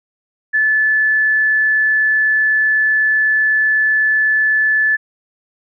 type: tone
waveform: sine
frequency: 1736 Hz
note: A6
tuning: 24 cents flat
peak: -11 dBFS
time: 0.53-4.97 s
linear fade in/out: 20 ms
effects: none

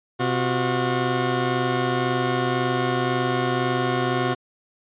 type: tone pair together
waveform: 15% pulse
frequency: 127.77 / 361.4 Hz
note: C3 / F#4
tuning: -41 / -41 cents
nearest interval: octave + tritone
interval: 1800 cents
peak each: -17 dBFS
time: 0.19-4.35 s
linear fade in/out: 20 ms
effects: resampled to 8000 Hz

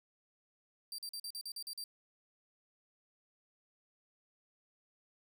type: tone bursts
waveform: sawtooth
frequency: 4699 Hz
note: D8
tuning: in tune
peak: -38 dBFS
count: 9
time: 0.92-1.84 s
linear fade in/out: 2 ms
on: 64 ms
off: 43 ms
effects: none

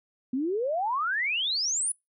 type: exponential sweep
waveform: sine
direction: up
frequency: 245.2 to 10240 Hz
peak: -25 dBFS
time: 0.33-1.92 s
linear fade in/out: 5 ms
effects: noise-tail reverb RT60 0.2 s tail -25 dB re dry

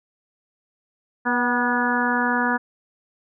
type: harmonic tone with a mistuned harmonic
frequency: 243.2 Hz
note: B3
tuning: 26 cents flat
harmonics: 1 / 2 / 3 / 4 / 5 / 6 / 7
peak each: -24 / -30 / -29 / -25 / -30 / -25 / -26 dBFS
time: 1.25-2.58 s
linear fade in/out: 20 ms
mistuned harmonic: 3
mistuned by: +37 cents
effects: none

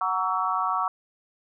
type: chord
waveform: sine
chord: F# dominant seventh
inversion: none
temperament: equal with one note detuned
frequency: 740 / 932.3 / 1132 / 1318.5 Hz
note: F#5 / A#5 / C#6 / E6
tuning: 0 / 0 / +36 / 0 cents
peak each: -30 / -30 / -26 / -29 dBFS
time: 0.01-0.88 s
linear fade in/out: 2 ms
effects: none

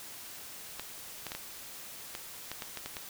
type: clicks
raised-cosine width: 0.2 ms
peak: -20 dBFS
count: 10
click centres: 0.796 / 1.267 / 1.319 / 1.35 / 2.151 / 2.516 / 2.622 / 2.773 / 2.86 / 2.968 s
effects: white hiss -46 dBFS RMS until 3.09 s

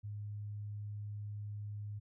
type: tone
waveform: sine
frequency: 103.83 Hz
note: G#2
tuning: in tune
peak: -40 dBFS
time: 0.03-2 s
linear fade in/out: 20 ms
effects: none

